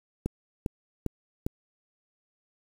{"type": "click train", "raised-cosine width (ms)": 3, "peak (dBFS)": -15, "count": 4, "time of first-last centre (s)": [0.26, 1.465], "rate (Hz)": 2.49, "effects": ["7-bit"]}